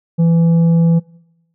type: tone with tanh clipping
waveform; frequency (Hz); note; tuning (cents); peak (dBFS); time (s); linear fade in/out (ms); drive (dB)
sine; 166.8; E3; +21; -10; 0.18-1; 20; 6
effects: noise-tail reverb RT60 0.9 s tail -25 dB re dry